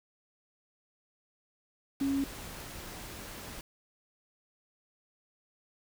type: tone in noise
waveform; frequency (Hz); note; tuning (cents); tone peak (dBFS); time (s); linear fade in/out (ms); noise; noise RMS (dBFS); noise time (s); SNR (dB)
sine; 275.2; C#4; -12; -27; 2.01-2.24; 2; pink; -44; 2-3.61; +14
effects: none